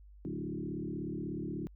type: tone with frequency modulation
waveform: sine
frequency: 246.9 Hz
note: B3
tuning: in tune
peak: -35 dBFS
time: 0.25-1.67 s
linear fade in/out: 0 ms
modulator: 36.5 Hz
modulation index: 3.1
effects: added 50 Hz sine -52 dBFS peak until 1.75 s